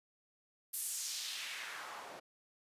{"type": "noise with band-pass filter sweep", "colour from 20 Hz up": "white", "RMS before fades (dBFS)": -43, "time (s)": [0.73, 2.2], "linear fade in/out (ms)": 10, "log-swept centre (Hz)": [12000, 550], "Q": 1.5, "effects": ["resampled to 32000 Hz"]}